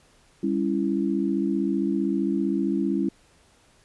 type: chord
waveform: sine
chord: C# diminished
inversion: second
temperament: just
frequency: 199.57 / 277.2 / 332.6 Hz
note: G3 / C#4 / E4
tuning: +31 / 0 / +16 cents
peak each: -26 dBFS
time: 0.43-3.09 s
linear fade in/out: 5 ms
effects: pink hiss -59 dBFS RMS until 3.84 s + resampled to 24000 Hz